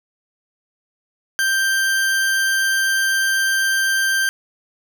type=tone; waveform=40% pulse; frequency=1573 Hz; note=G6; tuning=6 cents sharp; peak=-15 dBFS; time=1.39-4.29 s; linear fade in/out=0 ms; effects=none